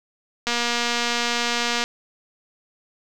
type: click train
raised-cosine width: 0.2 ms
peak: -6 dBFS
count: 327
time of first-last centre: 0.47-1.84 s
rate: 238 Hz
effects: none